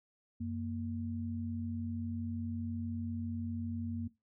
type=tone pair together; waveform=sine; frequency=92.5 / 233.1 Hz; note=F#2 / A#3; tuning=0 / 0 cents; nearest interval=octave + major third; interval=1600 cents; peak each=-39 / -37 dBFS; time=0.4-4.08 s; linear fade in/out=10 ms; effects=noise-tail reverb RT60 0.2 s tail -17 dB re dry